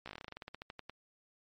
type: slowing click train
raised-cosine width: 0.3 ms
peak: -28 dBFS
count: 19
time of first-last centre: 0.06-0.896 s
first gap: 15 ms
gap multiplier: 1.12
effects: MP3 48 kbps